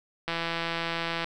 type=click train; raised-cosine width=0.3 ms; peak=-14 dBFS; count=162; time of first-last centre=0.28-1.244 s; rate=167 Hz; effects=none